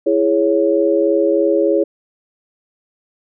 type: chord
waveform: sine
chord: C# minor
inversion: first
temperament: just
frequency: 332.6 / 415.8 / 554.4 Hz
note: E4 / G#4 / C#5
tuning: +16 / +2 / 0 cents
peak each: -16 dBFS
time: 0.06-1.84 s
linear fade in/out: 10 ms
effects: none